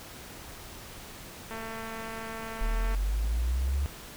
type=click train; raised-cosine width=0.5 ms; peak=-25 dBFS; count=323; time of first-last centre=1.51-2.947 s; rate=224 Hz
type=linear sweep; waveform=sine; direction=up; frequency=36.23 to 71.3 Hz; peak=-25 dBFS; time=2.61-3.86 s; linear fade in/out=0 ms
effects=pink hiss -45 dBFS RMS until 4.16 s